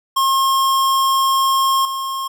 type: tone with level steps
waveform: square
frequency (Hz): 1074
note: C6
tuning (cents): +45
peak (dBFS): -14 / -22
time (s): 0.16-2.28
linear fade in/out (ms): 10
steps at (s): 1.85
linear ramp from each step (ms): 2
effects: none